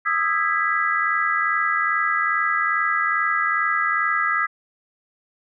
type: chord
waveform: sine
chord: E major seventh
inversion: third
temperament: just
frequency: 1236.1 / 1318.5 / 1648.1 / 1977.8 Hz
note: D#6 / E6 / G#6 / B6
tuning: -12 / 0 / -14 / +2 cents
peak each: -24 dBFS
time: 0.05-4.47 s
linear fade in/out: 20 ms
effects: none